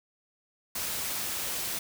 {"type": "noise", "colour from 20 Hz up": "white", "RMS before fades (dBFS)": -33, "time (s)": [0.75, 1.79], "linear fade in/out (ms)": 5, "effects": []}